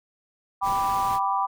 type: chord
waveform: sine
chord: G major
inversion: none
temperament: equal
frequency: 784 / 987.8 / 1174.7 Hz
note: G5 / B5 / D6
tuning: 0 / 0 / 0 cents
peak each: -26 / -25 / -27 dBFS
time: 0.61-1.47 s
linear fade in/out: 20 ms
type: noise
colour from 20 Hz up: pink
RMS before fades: -37 dBFS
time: 0.62-1.2 s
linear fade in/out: 50 ms
effects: none